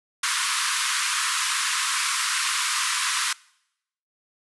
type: band-pass noise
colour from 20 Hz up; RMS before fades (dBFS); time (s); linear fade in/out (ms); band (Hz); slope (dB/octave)
pink; -25; 0.23-3.33; 5; 1000 to 11000; 96
effects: noise-tail reverb RT60 0.8 s tail -24 dB re dry